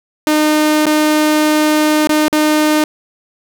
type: tone with dropouts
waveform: sawtooth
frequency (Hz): 305.2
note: D#4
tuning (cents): -33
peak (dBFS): -6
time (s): 0.27-2.84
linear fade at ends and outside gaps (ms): 1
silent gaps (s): 0.856-0.865 / 2.072-2.093 / 2.282-2.327
effects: none